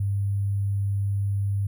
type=tone with sample-and-hold; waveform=sine; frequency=99.7 Hz; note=G2; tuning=30 cents sharp; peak=-22 dBFS; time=0-1.67 s; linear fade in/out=5 ms; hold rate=11025 Hz; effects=none